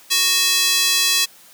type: tone with high-pass filter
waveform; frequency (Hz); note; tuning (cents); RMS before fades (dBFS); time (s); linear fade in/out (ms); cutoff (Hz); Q
square; 370; F#4; 0; -17; 0.1-1.26; 20; 3600; 1.2
effects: white hiss -47 dBFS RMS until 1.53 s + high-pass 150 Hz 12 dB/octave